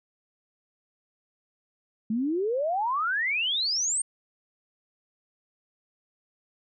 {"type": "exponential sweep", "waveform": "sine", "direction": "up", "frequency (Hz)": [210, 8870], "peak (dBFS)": -24, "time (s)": [2.1, 4.02], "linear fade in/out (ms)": 5, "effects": []}